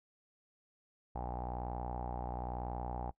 sawtooth tone with low-pass filter, 61 Hz, B1, 21 cents flat, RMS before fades -40 dBFS, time 1.15-3.11 s, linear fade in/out 5 ms, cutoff 810 Hz, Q 9.8, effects noise-tail reverb RT60 0.1 s tail -22 dB re dry

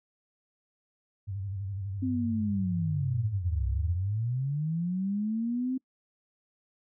sine tone with vibrato, 98 Hz, G2, in tune, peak -32 dBFS, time 1.27-3.96 s, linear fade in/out 20 ms, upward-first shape square, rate 12 Hz, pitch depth 63 cents each way
sine linear two-way sweep, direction down then up, 263.4 to 60.9 to 263.4 Hz, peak -27 dBFS, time 2.02-5.78 s, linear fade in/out 10 ms, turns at 3.67 s
effects noise-tail reverb RT60 0.1 s tail -25 dB re dry

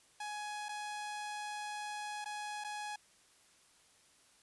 sawtooth tone with dropouts, 837 Hz, G#5, 13 cents sharp, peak -36 dBFS, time 0.2-2.96 s, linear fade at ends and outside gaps 5 ms, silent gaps 0.686-0.69 / 2.245-2.257 / 2.64-2.645 s, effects white hiss -66 dBFS RMS until 4.42 s + resampled to 24000 Hz

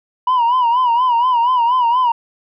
sine tone with vibrato, 974 Hz, B5, 24 cents flat, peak -9 dBFS, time 0.27-2.12 s, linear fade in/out 5 ms, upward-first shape sine, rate 4.2 Hz, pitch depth 94 cents each way, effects tanh soft clip ceiling -10 dBFS

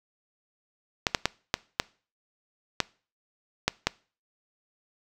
clicks, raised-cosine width 0.2 ms, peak -4 dBFS, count 8, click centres 1.068 / 1.148 / 1.256 / 1.541 / 1.799 / 2.803 / 3.68 / 3.87 s, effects noise-tail reverb RT60 0.4 s tail -23 dB re dry

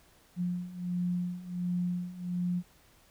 sine beating tone pair, 176.8 / 178.2 Hz, F3 / F3, +22 / +35 cents, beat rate 1.4 Hz, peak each -35 / -32 dBFS, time 0.36-2.63 s, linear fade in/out 50 ms, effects pink hiss -62 dBFS RMS until 3.1 s

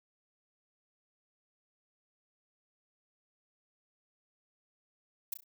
violet noise with echo, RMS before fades -35 dBFS, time 5.32-5.34 s, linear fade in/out 5 ms, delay 33 ms, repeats 3, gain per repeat -9 dB, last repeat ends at 5.439 s, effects none

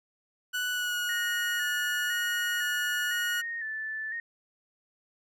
30% pulse tone with pitch glide, 1481 to 1451.4 Hz, F#6 to F#6, +1 to -34 cents, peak -26 dBFS, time 0.53-3.42 s, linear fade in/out 20 ms, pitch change -35 cents, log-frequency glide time 0.71-0.96 s
sine tone with vibrato, 1804 Hz, A6, 43 cents sharp, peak -32 dBFS, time 1.09-4.2 s, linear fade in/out 2 ms, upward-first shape square, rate 0.99 Hz, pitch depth 49 cents each way
effects none

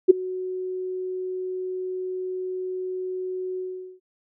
sine tone with ADSR envelope, 370 Hz, F#4, in tune, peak -5 dBFS, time 0.08-4 s, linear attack 23 ms, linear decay 12 ms, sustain -22 dB, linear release 420 ms, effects none

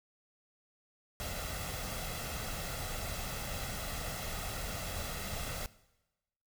pink noise with comb filter, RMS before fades -39 dBFS, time 1.2-5.66 s, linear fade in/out 0 ms, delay 1.5 ms, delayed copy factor +0.55, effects noise-tail reverb RT60 1.0 s tail -19 dB re dry

